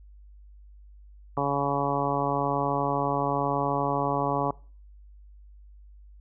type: harmonic tone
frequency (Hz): 141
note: C#3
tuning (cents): +30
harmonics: 1 / 2 / 3 / 4 / 5 / 6 / 7 / 8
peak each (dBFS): -32 / -32 / -32 / -32 / -32 / -32 / -32 / -32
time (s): 1.37-4.51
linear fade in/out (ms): 2
effects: noise-tail reverb RT60 0.4 s tail -22 dB re dry + added 50 Hz sine -47 dBFS peak until 6.2 s